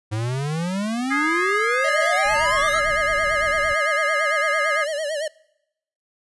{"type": "exponential sweep", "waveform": "square", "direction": "up", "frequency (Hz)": [104.5, 1363], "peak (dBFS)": -23, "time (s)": [0.11, 2.81], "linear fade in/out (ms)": 20}
{"type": "chord", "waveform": "sine", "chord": "Ab major", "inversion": "second", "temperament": "equal with one note detuned", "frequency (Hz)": [1244.5, 1654.5, 2093], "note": ["Eb6", "Ab6", "C7"], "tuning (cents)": [0, -7, 0], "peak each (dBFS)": -24, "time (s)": [1.1, 4.85], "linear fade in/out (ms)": 20}
{"type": "tone with vibrato", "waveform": "square", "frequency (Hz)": 605, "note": "D#5", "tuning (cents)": -49, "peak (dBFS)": -24, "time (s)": [1.84, 5.28], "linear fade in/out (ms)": 5, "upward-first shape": "sine", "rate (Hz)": 8.9, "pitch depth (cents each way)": 110}
{"type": "noise", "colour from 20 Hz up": "brown", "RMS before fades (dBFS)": -37, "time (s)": [2.25, 3.74], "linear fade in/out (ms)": 5}
{"effects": ["noise-tail reverb RT60 0.8 s tail -23 dB re dry", "resampled to 24000 Hz"]}